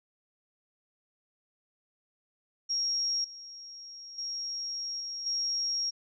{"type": "tone with level steps", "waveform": "sine", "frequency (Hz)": 5588, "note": "F8", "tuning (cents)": 0, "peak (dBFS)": [-27, -43, -33, -35, -28], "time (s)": [2.69, 5.91], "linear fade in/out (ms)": 20, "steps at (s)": [3.24, 4.18, 5, 5.26], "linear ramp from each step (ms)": 5, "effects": []}